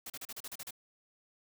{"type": "noise bursts", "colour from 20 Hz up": "white", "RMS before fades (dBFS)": -43, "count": 9, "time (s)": [0.06, 0.708], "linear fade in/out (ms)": 5, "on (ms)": 40, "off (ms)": 36, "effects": []}